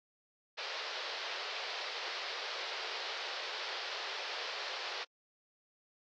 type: band-pass noise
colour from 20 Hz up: white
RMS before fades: -41 dBFS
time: 0.57-5.05 s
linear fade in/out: 20 ms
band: 400 to 4900 Hz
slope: 48 dB/octave
effects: AAC 64 kbps